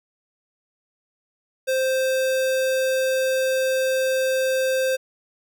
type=tone; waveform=square; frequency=523.3 Hz; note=C5; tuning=in tune; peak=-20 dBFS; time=1.67-4.97 s; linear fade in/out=20 ms; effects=none